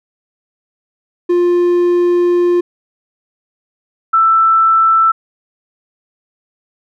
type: tone pair in turn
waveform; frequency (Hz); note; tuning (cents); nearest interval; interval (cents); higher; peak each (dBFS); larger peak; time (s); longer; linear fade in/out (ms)
triangle / sine; 351.5 / 1327.1; F4 / E6; +11 / +11; octave + major seventh; 2300; second; -7; neither; 1.29-2.61 / 4.13-5.12; first; 10
effects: none